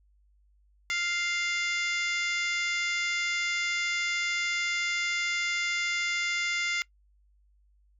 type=harmonic tone with a mistuned harmonic; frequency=698.5 Hz; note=F5; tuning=in tune; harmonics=2 / 3 / 4 / 5 / 6 / 7 / 8 / 9 / 10; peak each=-36 / -29 / -37 / -38 / -45 / -41 / -46 / -44 / -42 dBFS; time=0.9-6.82 s; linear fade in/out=0 ms; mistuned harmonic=8; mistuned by=-49 cents; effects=noise-tail reverb RT60 0.1 s tail -21 dB re dry + added 50 Hz sine -61 dBFS peak until 7.99 s